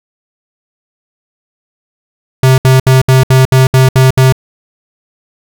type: tone bursts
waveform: square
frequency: 130.81 Hz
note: C3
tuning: in tune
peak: -4 dBFS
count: 9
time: 2.43-4.324 s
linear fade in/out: 2 ms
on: 150 ms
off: 68 ms
effects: none